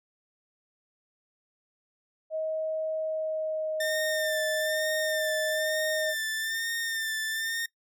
sine tone with pitch glide, 632 to 622.9 Hz, D#5 to D#5, +27 to +2 cents, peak -28 dBFS, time 2.3-6.15 s, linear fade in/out 50 ms, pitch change -25 cents, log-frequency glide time 2.97-4.04 s
sawtooth tone with vibrato, 1800 Hz, A6, 39 cents sharp, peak -26 dBFS, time 3.8-7.66 s, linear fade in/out 5 ms, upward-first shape sine, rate 1.1 Hz, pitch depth 37 cents each way
effects noise-tail reverb RT60 0.1 s tail -20 dB re dry

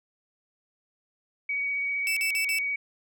sine tone with vibrato, 2257 Hz, C#7, 31 cents sharp, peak -26 dBFS, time 1.49-2.76 s, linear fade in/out 5 ms, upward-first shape sine, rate 15 Hz, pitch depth 13 cents each way
sawtooth tone bursts, 2650 Hz, E7, 9 cents sharp, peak -24 dBFS, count 4, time 2.07-2.586 s, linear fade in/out 0 ms, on 96 ms, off 44 ms
effects none

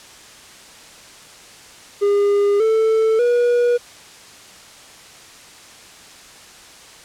triangle tone with pitch steps, 405.8 / 442.5 / 482.6 Hz, G#4 / A4 / B4, -40 / +10 / -40 cents, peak -11 dBFS, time 2.01-3.78 s, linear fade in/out 20 ms, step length 590 ms, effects white hiss -42 dBFS RMS until 7.04 s + low-pass 8000 Hz 12 dB/octave

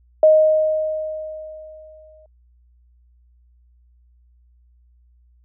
sine tone with exponential decay, 623 Hz, D#5, 2 cents sharp, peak -7 dBFS, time 0.23-2.26 s, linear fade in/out 2 ms, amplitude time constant 440 ms, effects added 60 Hz sine -52 dBFS peak until 5.44 s

